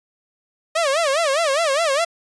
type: tone with vibrato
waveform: sawtooth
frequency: 604 Hz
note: D5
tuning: 48 cents sharp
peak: -13 dBFS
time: 0.75-2.05 s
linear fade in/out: 10 ms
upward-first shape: sine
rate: 4.9 Hz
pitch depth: 210 cents each way
effects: resampled to 22050 Hz